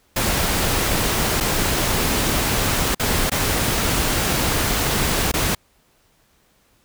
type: noise with dropouts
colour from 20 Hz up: pink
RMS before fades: -20 dBFS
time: 0.16-5.55 s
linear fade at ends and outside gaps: 5 ms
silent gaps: 1.403-1.407 / 2.948-2.996 / 3.298-3.316 / 5.317-5.338 s
effects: pink hiss -60 dBFS RMS until 6.84 s